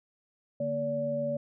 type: tone cluster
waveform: sine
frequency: 146.8 / 234.2 / 575 Hz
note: D3 / A#3 / D5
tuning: 0 / +8 / -37 cents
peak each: -38 / -36 / -29 dBFS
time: 0.6-1.37 s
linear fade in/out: 5 ms
effects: none